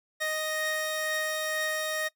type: tone pair together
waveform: sawtooth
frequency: 622.3 / 1864.8 Hz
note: D#5 / A#6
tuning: 0 / 0 cents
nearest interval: octave + perfect fifth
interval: 1900 cents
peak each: -28 dBFS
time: 0.2-2.09 s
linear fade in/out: 20 ms
effects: noise-tail reverb RT60 0.1 s tail -20 dB re dry